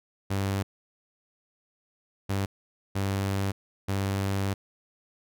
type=tone bursts at uneven times; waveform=sawtooth; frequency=98 Hz; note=G2; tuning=in tune; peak=-22 dBFS; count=4; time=0.3-0.63 / 2.29-2.46 / 2.95-3.52 / 3.88-4.54 s; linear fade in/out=10 ms; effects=none